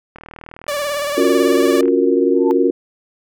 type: click train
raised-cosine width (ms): 0.5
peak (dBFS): -20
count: 69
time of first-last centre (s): 0.16-1.882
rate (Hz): 39.5
type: tone with vibrato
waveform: sawtooth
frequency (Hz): 579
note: D5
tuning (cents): -25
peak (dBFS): -15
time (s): 0.68-1.81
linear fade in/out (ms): 2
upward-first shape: triangle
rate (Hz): 18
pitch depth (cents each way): 62
type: chord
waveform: sine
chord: Gb major seventh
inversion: second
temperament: equal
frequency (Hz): 277.2 / 349.2 / 370 / 466.2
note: Db4 / F4 / Gb4 / Bb4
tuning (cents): 0 / 0 / 0 / 0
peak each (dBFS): -17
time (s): 1.17-2.71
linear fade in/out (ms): 10
type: tone with exponential growth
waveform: sine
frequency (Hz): 884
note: A5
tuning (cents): +8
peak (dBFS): -16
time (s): 2.34-2.51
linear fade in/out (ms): 0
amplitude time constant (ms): 35
effects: none